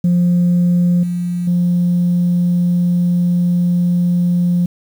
sine tone with level steps, 175.9 Hz, F3, 13 cents sharp, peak -8 / -16 / -10 dBFS, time 0.04-4.66 s, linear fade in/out 5 ms, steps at 1.03 / 1.47 s, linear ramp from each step 5 ms, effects tanh soft clip ceiling -8 dBFS + 7-bit

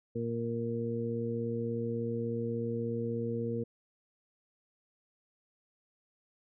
harmonic tone, 116.54 Hz, A#2, in tune, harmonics 1 / 2 / 3 / 4, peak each -37 / -36 / -42 / -35 dBFS, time 0.15-3.64 s, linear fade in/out 10 ms, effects none

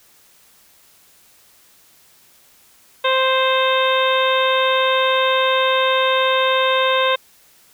harmonic tone, 523.3 Hz, C5, in tune, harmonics 1 / 2 / 3 / 4 / 5 / 6 / 7, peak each -18 / -19 / -24 / -27 / -25 / -28 / -23 dBFS, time 3.04-7.16 s, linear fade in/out 10 ms, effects white hiss -52 dBFS RMS until 7.73 s

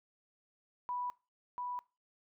sine tone with echo, 985 Hz, B5, 5 cents flat, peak -35 dBFS, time 0.89-1.1 s, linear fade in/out 0 ms, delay 690 ms, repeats 1, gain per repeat -2 dB, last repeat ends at 1.79 s, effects noise-tail reverb RT60 0.3 s tail -21 dB re dry

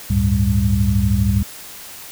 sine tone cluster, 70.2 / 96.9 / 109.5 / 197.6 Hz, C#2 / G2 / A2 / G3, +22 / -20 / -8 / +14 cents, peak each -19 dBFS, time 0.1-1.43 s, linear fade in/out 5 ms, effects white hiss -36 dBFS RMS until 2.11 s

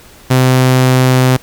sawtooth tone, 128.6 Hz, C3, 30 cents flat, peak -3 dBFS, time 0.3-1.37 s, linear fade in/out 10 ms, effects pink hiss -40 dBFS RMS until 1.42 s

